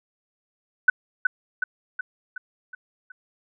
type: tone with echo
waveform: sine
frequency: 1500 Hz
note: F#6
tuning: 23 cents sharp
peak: -10 dBFS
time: 0.88-0.9 s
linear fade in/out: 5 ms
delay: 370 ms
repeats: 6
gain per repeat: -5 dB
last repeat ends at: 3.12 s
effects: none